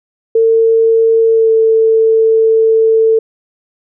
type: tone with pitch glide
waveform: sine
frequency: 451.7 to 446 Hz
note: A4 to A4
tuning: +45 to +23 cents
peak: -6 dBFS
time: 0.35-3.19 s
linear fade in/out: 5 ms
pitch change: -22 cents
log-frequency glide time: 1.26-1.53 s
effects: none